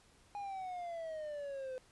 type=exponential sweep; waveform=triangle; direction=down; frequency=824 to 508 Hz; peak=-38 dBFS; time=0.35-1.78 s; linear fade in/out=0 ms; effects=pink hiss -66 dBFS RMS until 1.91 s + resampled to 24000 Hz